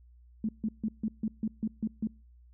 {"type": "tone bursts", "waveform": "sine", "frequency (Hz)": 218, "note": "A3", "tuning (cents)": -16, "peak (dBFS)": -27, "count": 9, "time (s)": [0.44, 2.072], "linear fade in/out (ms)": 2, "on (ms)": 48, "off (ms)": 150, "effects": ["noise-tail reverb RT60 0.4 s tail -26 dB re dry", "added 60 Hz sine -54 dBFS peak until 2.53 s"]}